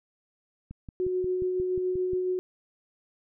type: click train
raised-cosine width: 5 ms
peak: -28 dBFS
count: 9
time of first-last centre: 0.71-2.133 s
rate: 5.62 Hz
type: tone with tremolo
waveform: sine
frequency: 367 Hz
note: F#4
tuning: 14 cents flat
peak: -24 dBFS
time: 1-2.39 s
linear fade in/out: 0 ms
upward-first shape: sine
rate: 7.1 Hz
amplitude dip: 25%
effects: none